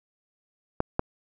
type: clicks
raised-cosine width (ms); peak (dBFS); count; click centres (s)
1; -9; 2; 0.804 / 0.994
effects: none